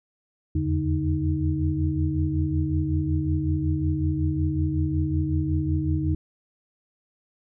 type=tone cluster; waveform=sine; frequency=81.1 / 86.5 / 144.7 / 312 Hz; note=E2 / F2 / D3 / D#4; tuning=-28 / -16 / -25 / +5 cents; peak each=-27 dBFS; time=0.55-6.15 s; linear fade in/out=5 ms; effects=none